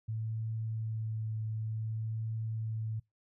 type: tone with vibrato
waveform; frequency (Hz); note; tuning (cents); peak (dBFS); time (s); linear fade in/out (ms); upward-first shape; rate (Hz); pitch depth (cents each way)
sine; 110.5; A2; +8; -33; 0.08-3; 10; triangle; 0.55; 16
effects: noise-tail reverb RT60 0.2 s tail -26 dB re dry